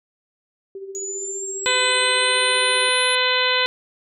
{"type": "tone with tremolo", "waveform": "sine", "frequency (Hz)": 389.2, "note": "G4", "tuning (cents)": -12, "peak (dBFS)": -29, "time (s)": [0.75, 2.89], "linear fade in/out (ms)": 2, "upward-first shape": "sine", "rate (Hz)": 15, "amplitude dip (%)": 55}
{"type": "exponential sweep", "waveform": "sine", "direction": "up", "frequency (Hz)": [6810, 10040], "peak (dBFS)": -27, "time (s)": [0.95, 3.15], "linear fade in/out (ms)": 0}
{"type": "harmonic tone", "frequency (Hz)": 505, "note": "B4", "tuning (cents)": 39, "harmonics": [1, 2, 3, 4, 5, 6, 7, 8], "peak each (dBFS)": [-25, -25, -25, -25, -25, -25, -25, -25], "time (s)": [1.66, 3.66], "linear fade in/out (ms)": 0}
{"effects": []}